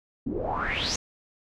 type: noise with low-pass filter sweep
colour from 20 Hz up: pink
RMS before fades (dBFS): -29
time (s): 0.26-0.96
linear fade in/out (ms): 5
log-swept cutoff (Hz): 250 to 6600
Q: 8.1
effects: none